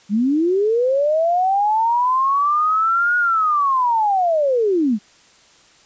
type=linear two-way sweep; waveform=sine; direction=up then down; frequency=192.9 to 1453 to 192.9 Hz; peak=-14 dBFS; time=0.09-4.99 s; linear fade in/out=50 ms; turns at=3.17 s; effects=white hiss -51 dBFS RMS until 5.85 s + resampled to 16000 Hz